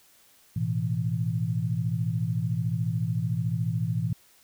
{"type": "chord", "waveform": "sine", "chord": "A suspended second", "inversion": "none", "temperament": "just", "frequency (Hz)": [110, 123.75, 165], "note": ["A2", "B2", "E3"], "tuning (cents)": [0, 4, 2], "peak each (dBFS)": -29, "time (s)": [0.56, 4.13], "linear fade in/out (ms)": 5, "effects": ["white hiss -59 dBFS RMS until 4.43 s"]}